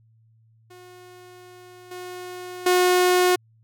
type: tone with level steps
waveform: sawtooth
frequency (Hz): 361.9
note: F#4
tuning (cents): -38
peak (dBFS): -40 / -30 / -12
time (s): 0.7-3.36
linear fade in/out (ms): 10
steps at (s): 1.91 / 2.66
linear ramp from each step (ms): 5
effects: added 112 Hz sine -55 dBFS peak until 3.63 s